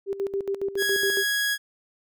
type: tone with tremolo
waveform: sine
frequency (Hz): 394.4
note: G4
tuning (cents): +11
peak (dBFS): -23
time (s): 0.06-1.24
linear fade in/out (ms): 50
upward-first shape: square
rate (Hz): 7.2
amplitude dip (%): 75
type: tone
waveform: sawtooth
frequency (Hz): 1661.2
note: G#6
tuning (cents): 0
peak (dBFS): -19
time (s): 0.77-1.58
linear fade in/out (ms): 50
effects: none